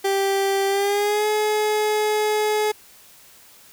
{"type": "tone with pitch glide", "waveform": "30% pulse", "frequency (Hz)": [392, 425], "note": ["G4", "G#4"], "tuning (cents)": [0, 40], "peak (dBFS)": -16, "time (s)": [0.04, 2.72], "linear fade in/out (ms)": 10, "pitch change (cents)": 140, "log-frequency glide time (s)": [0.67, 1.27], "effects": ["white hiss -49 dBFS RMS until 3.72 s"]}